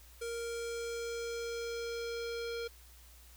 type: tone with low-pass filter sweep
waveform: square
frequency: 466.2 Hz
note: A#4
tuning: in tune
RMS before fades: -39 dBFS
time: 0.21-2.68 s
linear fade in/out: 10 ms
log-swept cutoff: 9000 to 4400 Hz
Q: 1.9
effects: added 60 Hz sine -56 dBFS peak until 3.36 s + white hiss -60 dBFS RMS until 3.36 s